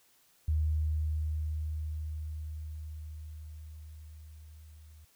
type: tone with level ramp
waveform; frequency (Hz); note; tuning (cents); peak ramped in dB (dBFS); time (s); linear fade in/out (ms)
sine; 77.2; D#2; -13; -25 to -51; 0.48-5.05; 5
effects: white hiss -66 dBFS RMS until 5.15 s

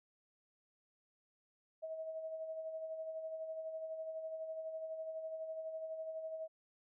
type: tone with tremolo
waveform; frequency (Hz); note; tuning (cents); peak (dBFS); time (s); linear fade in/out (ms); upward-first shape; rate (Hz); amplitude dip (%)
sine; 640; D#5; +49; -39; 1.82-6.48; 20; sine; 12; 45
effects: none

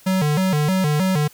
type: tone with vibrato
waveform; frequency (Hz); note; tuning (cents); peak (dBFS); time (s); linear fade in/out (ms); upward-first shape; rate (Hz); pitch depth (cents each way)
square; 167.7; E3; +30; -17; 0.06-1.28; 10; square; 3.2; 200
effects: white hiss -49 dBFS RMS until 1.33 s

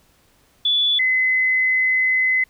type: tone pair in turn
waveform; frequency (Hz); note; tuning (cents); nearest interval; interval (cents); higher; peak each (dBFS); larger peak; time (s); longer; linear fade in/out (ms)
sine; 3447 / 2035; A7 / C7; -36 / -49; major sixth; 913; first; -15; neither; 0.65-0.99 / 0.99-2.44; second; 5
effects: pink hiss -58 dBFS RMS until 2.49 s

